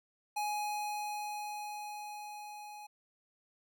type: tone with level ramp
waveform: square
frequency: 836 Hz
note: G#5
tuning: 11 cents sharp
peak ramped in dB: -33 to -47 dBFS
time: 0.36-2.87 s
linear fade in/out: 10 ms
effects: none